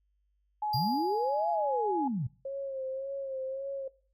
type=tone with pitch glide; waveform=sine; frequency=845 to 837.2 Hz; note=G#5 to G#5; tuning=+30 to +14 cents; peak=-29 dBFS; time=0.62-2.08 s; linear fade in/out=5 ms; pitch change=-16 cents; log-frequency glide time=0.87-1.03 s
type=tone with exponential decay; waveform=square; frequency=4800 Hz; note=D8; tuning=37 cents sharp; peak=-32 dBFS; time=0.73-1.56 s; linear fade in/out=5 ms; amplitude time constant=180 ms
type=linear two-way sweep; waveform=sine; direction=up then down; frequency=110 to 698.5 to 110 Hz; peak=-29 dBFS; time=0.74-2.27 s; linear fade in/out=5 ms; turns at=1.5 s
type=tone with vibrato; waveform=sine; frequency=538 Hz; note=C5; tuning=48 cents sharp; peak=-33 dBFS; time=2.45-3.88 s; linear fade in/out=5 ms; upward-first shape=sine; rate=1.8 Hz; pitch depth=45 cents each way
effects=noise-tail reverb RT60 0.4 s tail -20 dB re dry + added 50 Hz sine -70 dBFS peak until 4.13 s